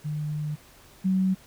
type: tone pair in turn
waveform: sine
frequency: 150.7 / 188.45 Hz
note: D3 / F#3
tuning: +45 / +32 cents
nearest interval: major third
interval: 387 cents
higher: second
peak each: -27 / -20 dBFS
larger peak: second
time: 0.04-0.56 / 1.04-1.35 s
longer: first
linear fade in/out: 20 ms
effects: pink hiss -53 dBFS RMS until 1.46 s